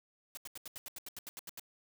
white noise bursts, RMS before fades -45 dBFS, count 13, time 0.35-1.596 s, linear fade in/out 0 ms, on 22 ms, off 80 ms, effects none

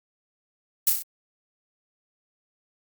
violet noise with echo, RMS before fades -18 dBFS, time 0.87-0.9 s, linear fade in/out 2 ms, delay 31 ms, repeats 4, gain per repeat -4 dB, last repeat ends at 1.024 s, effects Opus 48 kbps

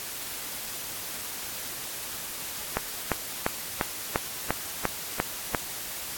click train, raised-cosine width 0.5 ms, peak -8 dBFS, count 9, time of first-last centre 2.77-5.548 s, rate 2.88 Hz, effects white hiss -36 dBFS RMS until 6.17 s + AAC 64 kbps

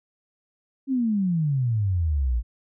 sine exponential sweep, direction down, 277.2 to 55 Hz, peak -20 dBFS, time 0.87-2.43 s, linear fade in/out 50 ms, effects none

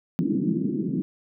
pink band-pass noise, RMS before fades -25 dBFS, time 0.19-1.02 s, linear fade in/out 0 ms, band 160 to 340 Hz, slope 48 dB/octave, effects none

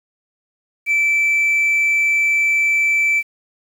sine tone, 2324 Hz, D7, 19 cents flat, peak -11 dBFS, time 0.86-3.23 s, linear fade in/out 50 ms, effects tanh soft clip ceiling -12 dBFS + 7-bit

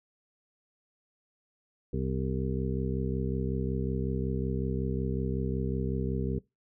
harmonic tone, 65.41 Hz, C2, in tune, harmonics 1 / 2 / 3 / 4 / 6 / 7, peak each -34 / -33 / -35 / -38 / -37 / -39 dBFS, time 1.93-6.39 s, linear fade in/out 5 ms, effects noise-tail reverb RT60 0.2 s tail -21 dB re dry

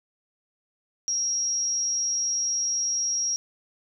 sine tone with amplitude modulation, 5630 Hz, F8, 13 cents sharp, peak -21 dBFS, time 1.08-3.36 s, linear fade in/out 0 ms, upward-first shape sine, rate 256 Hz, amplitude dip 50%, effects none

